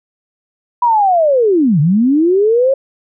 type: linear two-way sweep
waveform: sine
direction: down then up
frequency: 987.8 to 138.5 to 551 Hz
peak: -8 dBFS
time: 0.82-2.74 s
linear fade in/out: 5 ms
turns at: 1.8 s
effects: none